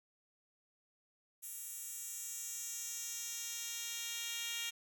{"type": "tone with high-pass filter sweep", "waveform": "10% pulse", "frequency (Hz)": 466.2, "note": "A#4", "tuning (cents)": 0, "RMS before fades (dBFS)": -43, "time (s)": [1.42, 4.71], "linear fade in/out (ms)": 20, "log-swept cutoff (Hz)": [10000, 3300], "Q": 1.6, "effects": []}